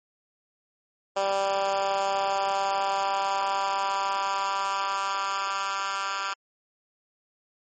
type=tone with high-pass filter sweep; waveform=10% pulse; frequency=196 Hz; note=G3; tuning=in tune; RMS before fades=-27 dBFS; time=1.16-6.34 s; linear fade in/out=10 ms; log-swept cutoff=590 to 1400 Hz; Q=2.4; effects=MP3 32 kbps